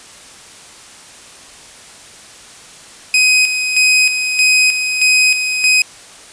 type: tone with tremolo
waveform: sawtooth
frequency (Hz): 2513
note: D#7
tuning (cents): +17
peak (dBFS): -5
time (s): 3.14-5.82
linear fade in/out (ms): 2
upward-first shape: square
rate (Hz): 1.6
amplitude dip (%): 55
effects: white hiss -38 dBFS RMS until 6.32 s + resampled to 22050 Hz